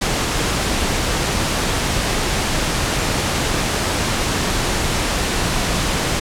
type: noise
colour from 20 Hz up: pink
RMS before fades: -19 dBFS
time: 0.01-6.2 s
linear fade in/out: 10 ms
effects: low-pass 9000 Hz 12 dB/octave